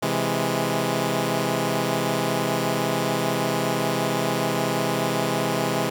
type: chord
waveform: 10% pulse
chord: C augmented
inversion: none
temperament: equal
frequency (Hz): 130.81 / 164.81 / 207.7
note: C3 / E3 / G#3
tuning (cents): 0 / 0 / 0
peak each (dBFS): -18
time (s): 0.02-5.9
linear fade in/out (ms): 10
effects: none